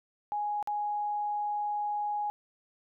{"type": "tone with dropouts", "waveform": "sine", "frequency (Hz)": 831, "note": "G#5", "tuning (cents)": 1, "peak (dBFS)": -29, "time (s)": [0.32, 2.3], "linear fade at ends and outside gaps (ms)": 0, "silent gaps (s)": [0.627, 0.674], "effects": []}